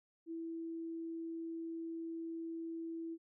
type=tone; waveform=sine; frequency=329.6 Hz; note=E4; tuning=in tune; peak=-40 dBFS; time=0.26-3.18 s; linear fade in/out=50 ms; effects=none